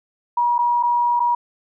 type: tone with dropouts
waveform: sine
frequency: 959 Hz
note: A#5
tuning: 49 cents sharp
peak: -15 dBFS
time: 0.37-1.35 s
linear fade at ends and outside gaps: 5 ms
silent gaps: 0.582-0.588 / 0.828-0.833 / 1.196-1.201 s
effects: none